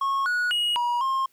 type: tone with pitch steps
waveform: triangle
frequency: 1094 / 1460 / 2892 / 961 / 1066 Hz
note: C#6 / F#6 / F#7 / B5 / C6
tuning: -23 / -24 / -40 / -48 / +32 cents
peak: -20 dBFS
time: 0.01-1.26 s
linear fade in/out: 5 ms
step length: 250 ms
effects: white hiss -64 dBFS RMS until 1.32 s